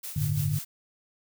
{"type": "noise with tremolo", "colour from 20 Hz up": "blue", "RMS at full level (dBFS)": -36, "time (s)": [0.03, 0.65], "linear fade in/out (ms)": 10, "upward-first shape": "sine", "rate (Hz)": 5.9, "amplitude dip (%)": 60}
{"type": "chord", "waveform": "sine", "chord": "G suspended second", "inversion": "none", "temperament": "equal with one note detuned", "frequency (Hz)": [96.93, 110, 146.83], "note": ["G2", "A2", "D3"], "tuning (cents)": [-19, 0, 0], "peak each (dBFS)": [-32, -31, -26], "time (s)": [0.16, 0.59], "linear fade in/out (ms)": 5}
{"effects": []}